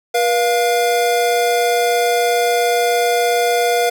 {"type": "tone pair together", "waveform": "square", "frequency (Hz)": [481.5, 698.5], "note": ["B4", "F5"], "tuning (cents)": [-44, 0], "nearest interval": "tritone", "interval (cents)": 644, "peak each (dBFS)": -17, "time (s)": [0.14, 3.9], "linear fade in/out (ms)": 10, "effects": []}